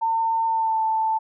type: tone with pitch glide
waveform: sine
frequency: 904 to 883.9 Hz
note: A5 to A5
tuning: +47 to +8 cents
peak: -19 dBFS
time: 0.01-1.19 s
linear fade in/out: 20 ms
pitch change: -39 cents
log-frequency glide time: 0.47-0.81 s
effects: none